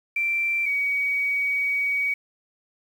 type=tone pair in turn; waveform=sine; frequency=2349 / 2259 Hz; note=D7 / C#7; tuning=0 / +32 cents; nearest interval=minor second; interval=68 cents; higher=first; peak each=-21 dBFS; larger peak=neither; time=0.16-0.66 / 0.66-2.14 s; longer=second; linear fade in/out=5 ms; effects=8-bit